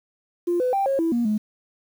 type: tone with pitch steps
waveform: sine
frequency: 348.5 / 503 / 786 / 544 / 329.8 / 237.4 / 212.8 Hz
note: F4 / B4 / G5 / C#5 / E4 / A#3 / G#3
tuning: -4 / +32 / +4 / -33 / +1 / +32 / +42 cents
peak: -18 dBFS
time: 0.47-1.38 s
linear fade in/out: 10 ms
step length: 130 ms
effects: tanh soft clip ceiling -15 dBFS + 8-bit